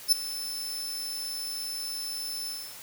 sawtooth tone with ADSR envelope, 5274 Hz, E8, in tune, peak -13 dBFS, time 0.08-2.78 s, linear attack 41 ms, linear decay 9 ms, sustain -17 dB, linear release 300 ms, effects white hiss -45 dBFS RMS until 2.82 s

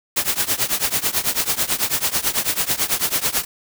white noise with tremolo, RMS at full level -17 dBFS, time 0.16-3.45 s, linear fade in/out 10 ms, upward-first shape triangle, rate 9.1 Hz, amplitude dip 95%, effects none

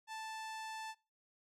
sawtooth tone, 880 Hz, A5, in tune, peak -39 dBFS, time 0.07-0.95 s, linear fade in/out 50 ms, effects noise-tail reverb RT60 0.3 s tail -23 dB re dry + low-pass 9000 Hz 12 dB/octave

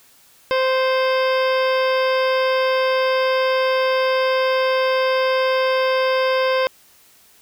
harmonic tone with a mistuned harmonic, 521 Hz, C5, 7 cents flat, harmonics 1 / 2 / 3 / 4 / 5 / 6 / 7 / 9 / 10, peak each -17 / -23 / -27 / -29 / -31 / -33 / -34 / -36 / -37 dBFS, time 0.51-6.67 s, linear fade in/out 0 ms, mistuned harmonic 4, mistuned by +17 cents, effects white hiss -52 dBFS RMS until 7.41 s

